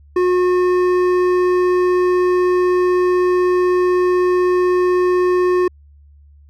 sine tone with hard clipping, 361.6 Hz, F#4, 40 cents flat, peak -14 dBFS, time 0.16-5.68 s, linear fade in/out 5 ms, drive 10 dB, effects added 72 Hz sine -43 dBFS peak until 6.49 s

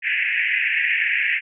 pink band-pass noise, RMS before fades -21 dBFS, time 0.02-1.41 s, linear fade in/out 50 ms, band 1700 to 2700 Hz, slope 96 dB/octave, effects none

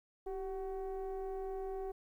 sine tone with frequency modulation, 387.1 Hz, G4, 22 cents flat, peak -36 dBFS, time 0.26-1.92 s, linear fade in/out 10 ms, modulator 365 Hz, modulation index 0.79, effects tanh soft clip ceiling -35 dBFS + 12-bit

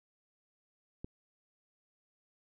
click, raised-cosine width 3 ms, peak -28 dBFS, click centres 1.045 s, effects none

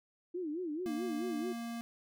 sine tone with vibrato, 330 Hz, E4, 2 cents sharp, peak -35 dBFS, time 0.34-1.53 s, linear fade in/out 10 ms, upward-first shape sine, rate 4.6 Hz, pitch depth 200 cents each way
square tone, 233.1 Hz, A#3, in tune, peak -39 dBFS, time 0.86-1.81 s, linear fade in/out 0 ms
effects none

